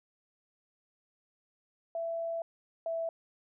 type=tone pair in turn; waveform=sine; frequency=666 / 660.3 Hz; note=E5 / E5; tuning=+18 / +3 cents; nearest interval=unison; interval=15 cents; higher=first; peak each=-32 / -31 dBFS; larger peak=second; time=1.95-2.42 / 2.86-3.09 s; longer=first; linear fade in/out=2 ms; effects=none